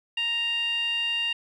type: tone with band-pass filter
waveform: 15% pulse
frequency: 932 Hz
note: A#5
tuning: 1 cent flat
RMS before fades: -27 dBFS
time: 0.17-1.33 s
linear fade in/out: 5 ms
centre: 2700 Hz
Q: 5.6
effects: none